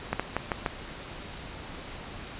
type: clicks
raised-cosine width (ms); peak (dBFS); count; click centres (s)
0.5; -11; 5; 0.13 / 0.196 / 0.366 / 0.518 / 0.662
effects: pink hiss -41 dBFS RMS until 2.39 s + resampled to 8000 Hz